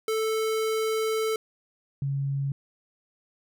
square / sine tone pair in turn, 440 / 138.59 Hz, A4 / C#3, 0 / 0 cents, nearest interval octave + minor sixth, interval 2000 cents, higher first, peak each -25 dBFS, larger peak neither, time 0.08-1.36 / 2.02-2.52 s, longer first, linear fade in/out 2 ms, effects none

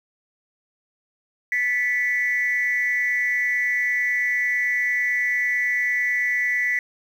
sine tone with amplitude modulation, 1975.5 Hz, B6, in tune, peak -15 dBFS, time 1.52-6.79 s, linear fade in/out 2 ms, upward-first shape sine, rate 229 Hz, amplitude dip 80%, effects tanh soft clip ceiling -12 dBFS + 8-bit

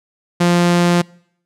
sawtooth tone, 174.3 Hz, F3, 3 cents flat, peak -7 dBFS, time 0.4-1.02 s, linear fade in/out 10 ms, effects noise-tail reverb RT60 0.7 s tail -26 dB re dry + low-pass 9000 Hz 12 dB/octave

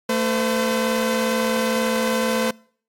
sawtooth tone pair together, 223.9 / 510 Hz, A3 / C5, +30 / -44 cents, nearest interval octave + major second, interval 1426 cents, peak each -18 dBFS, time 0.09-2.51 s, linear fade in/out 5 ms, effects noise-tail reverb RT60 0.5 s tail -24 dB re dry + AAC 64 kbps

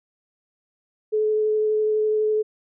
sine tone with vibrato, 429.4 Hz, A4, 42 cents flat, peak -18 dBFS, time 1.12-2.43 s, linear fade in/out 20 ms, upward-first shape triangle, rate 12 Hz, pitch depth 11 cents each way, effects none

